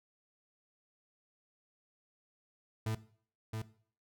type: tone with echo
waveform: 40% pulse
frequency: 110 Hz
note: A2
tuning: in tune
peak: -32 dBFS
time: 2.86-2.95 s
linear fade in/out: 5 ms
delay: 670 ms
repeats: 1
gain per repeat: -4 dB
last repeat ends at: 3.62 s
effects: noise-tail reverb RT60 0.5 s tail -17 dB re dry